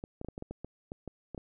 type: clicks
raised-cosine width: 2 ms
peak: -26 dBFS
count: 12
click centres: 0.039 / 0.214 / 0.247 / 0.286 / 0.379 / 0.424 / 0.51 / 0.646 / 0.919 / 1.077 / 1.347 / 1.378 s
effects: none